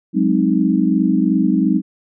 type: chord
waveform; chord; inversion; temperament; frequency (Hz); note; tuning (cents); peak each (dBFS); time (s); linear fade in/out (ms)
sine; Ab dominant seventh; third; equal; 185 / 207.7 / 261.6 / 311.1; Gb3 / Ab3 / C4 / Eb4; 0 / 0 / 0 / 0; -18; 0.13-1.82; 50
effects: none